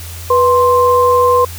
sine tone pair together, 491.2 / 1048 Hz, B4 / C6, -9 / +2 cents, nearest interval octave + minor second, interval 1311 cents, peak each -10 dBFS, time 0.3-1.45 s, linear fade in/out 5 ms, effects added 85 Hz sine -27 dBFS peak until 1.58 s + white hiss -32 dBFS RMS until 1.58 s

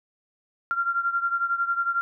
sine beating tone pair, 1379 / 1390 Hz, F6 / F6, -22 / -9 cents, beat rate 11 Hz, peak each -24 / -28 dBFS, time 0.71-2.01 s, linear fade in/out 0 ms, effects none

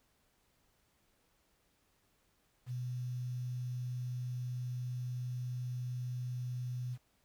sine tone with quantisation, 124.5 Hz, B2, 14 cents sharp, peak -36 dBFS, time 2.66-6.98 s, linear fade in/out 50 ms, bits 10, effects pink hiss -74 dBFS RMS until 7.24 s

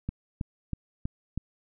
click train, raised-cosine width 5 ms, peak -18 dBFS, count 5, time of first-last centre 0.09-1.376 s, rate 3.11 Hz, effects none

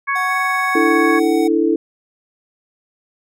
harmonic tone, 555 Hz, C#5, 2 cents sharp, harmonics 2 / 3 / 4, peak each -19 / -21 / -22 dBFS, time 0.07-1.2 s, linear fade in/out 20 ms
square tone with pitch glide, 740 to 747.3 Hz, F#5 to F#5, 0 to +17 cents, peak -24 dBFS, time 0.15-1.48 s, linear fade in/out 10 ms, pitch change +17 cents, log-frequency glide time 0.26-0.33 s
sine chord, D suspended second, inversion none, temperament just, 293.7 / 330.4 / 440.5 Hz, D4 / E4 / A4, 0 / +4 / +2 cents, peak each -19 / -15 / -18 dBFS, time 0.75-1.76 s, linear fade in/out 5 ms
effects none

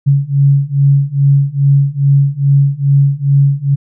sine beating tone pair, 138.59 / 140.99 Hz, C#3 / C#3, 0 / +30 cents, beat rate 2.4 Hz, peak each -11 / -10 dBFS, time 0.06-3.76 s, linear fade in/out 20 ms, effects none

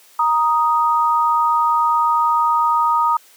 sine tone pair together, 937.2 / 1244.5 Hz, A#5 / D#6, +9 / 0 cents, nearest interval perfect fourth, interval 491 cents, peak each -16 dBFS, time 0.19-3.17 s, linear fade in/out 5 ms, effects white hiss -49 dBFS RMS until 3.36 s + high-pass 400 Hz 12 dB/octave

